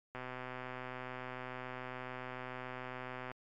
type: click train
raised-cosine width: 0.5 ms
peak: -28 dBFS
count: 403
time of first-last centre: 0.15-3.315 s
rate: 127 Hz
effects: MP3 96 kbps